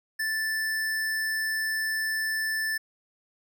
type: tone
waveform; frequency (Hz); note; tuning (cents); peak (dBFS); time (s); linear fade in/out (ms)
square; 1760; A6; 0; -27; 0.19-2.78; 10
effects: none